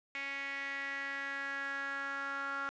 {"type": "tone with band-pass filter sweep", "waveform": "sawtooth", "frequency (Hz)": 277, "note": "C#4", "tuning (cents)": -1, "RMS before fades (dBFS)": -39, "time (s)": [0.15, 2.69], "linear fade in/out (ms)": 0, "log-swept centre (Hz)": [2200, 1400], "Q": 5.6, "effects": ["resampled to 16000 Hz", "10-bit"]}